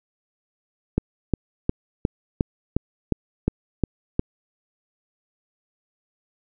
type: click train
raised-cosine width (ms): 3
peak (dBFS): -6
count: 10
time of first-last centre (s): 0.98-4.194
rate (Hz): 2.8
effects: none